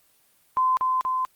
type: tone with echo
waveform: sine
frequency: 1029 Hz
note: C6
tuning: 29 cents flat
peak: -18 dBFS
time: 0.57-0.77 s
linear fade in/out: 0 ms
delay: 240 ms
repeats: 2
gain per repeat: -2 dB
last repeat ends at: 1.25 s
effects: white hiss -62 dBFS RMS until 1.35 s + Opus 24 kbps